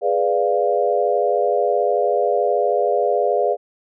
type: chord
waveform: sine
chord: G# diminished seventh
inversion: none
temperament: equal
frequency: 415.3 / 493.9 / 587.3 / 698.5 Hz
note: G#4 / B4 / D5 / F5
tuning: 0 / 0 / 0 / 0 cents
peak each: -21 dBFS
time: 0.01-3.57 s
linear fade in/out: 50 ms
effects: none